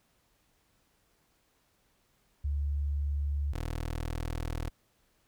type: tone pair in turn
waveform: sine / 20% pulse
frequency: 71.8 / 40.17 Hz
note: D2 / E1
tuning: -39 / -44 cents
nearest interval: minor seventh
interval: 1005 cents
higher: first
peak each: -28 / -28 dBFS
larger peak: neither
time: 2.44-3.53 / 3.53-4.7 s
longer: second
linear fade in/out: 10 ms
effects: pink hiss -71 dBFS RMS until 5.27 s